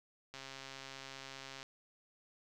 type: click train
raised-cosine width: 0.2 ms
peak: -30 dBFS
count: 175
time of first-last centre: 0.34-1.629 s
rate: 135 Hz
effects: none